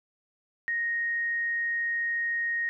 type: tone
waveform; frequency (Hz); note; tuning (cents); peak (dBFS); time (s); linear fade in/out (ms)
sine; 1867; A#6; +2; -26; 0.68-2.69; 0
effects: none